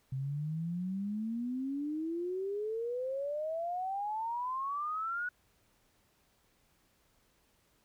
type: exponential sweep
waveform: sine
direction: up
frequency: 130 to 1480 Hz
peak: -33 dBFS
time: 0.12-5.29 s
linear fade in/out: 5 ms
effects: pink hiss -71 dBFS RMS until 7.84 s